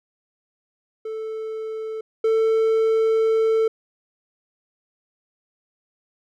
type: tone pair in turn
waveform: triangle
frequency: 440 / 444.9 Hz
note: A4 / A4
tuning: 0 / +19 cents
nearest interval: unison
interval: 19 cents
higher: second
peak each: -25 / -14 dBFS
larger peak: second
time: 1.05-2.01 / 2.24-3.68 s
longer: second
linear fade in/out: 5 ms
effects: none